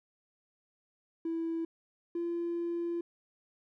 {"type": "tone pair in turn", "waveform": "triangle", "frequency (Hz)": [329.6, 341.7], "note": ["E4", "F4"], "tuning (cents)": [0, -38], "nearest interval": "minor second", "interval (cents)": 62, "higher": "second", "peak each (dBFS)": -28, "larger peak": "neither", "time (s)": [[1.25, 1.65], [2.15, 3.01]], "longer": "second", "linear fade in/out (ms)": 5, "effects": ["tanh soft clip ceiling -28 dBFS"]}